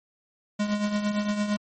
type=tone with tremolo; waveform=square; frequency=207.7 Hz; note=G#3; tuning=in tune; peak=-22 dBFS; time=0.59-1.57 s; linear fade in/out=10 ms; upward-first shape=triangle; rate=8.8 Hz; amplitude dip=65%; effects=MP3 32 kbps